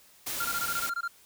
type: noise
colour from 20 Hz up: white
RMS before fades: -34 dBFS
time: 0.26-0.9 s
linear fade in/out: 10 ms
type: tone bursts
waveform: triangle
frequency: 1389 Hz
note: F6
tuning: 10 cents flat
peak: -27 dBFS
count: 10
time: 0.4-1.079 s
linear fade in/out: 5 ms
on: 49 ms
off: 21 ms
effects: white hiss -58 dBFS RMS until 1.25 s